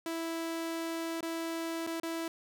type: tone with dropouts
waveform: sawtooth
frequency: 329.6 Hz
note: E4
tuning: in tune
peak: -30 dBFS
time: 0.06-2.28 s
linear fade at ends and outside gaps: 2 ms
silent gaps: 1.208-1.228 / 1.867-1.872 / 2-2.032 s
effects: none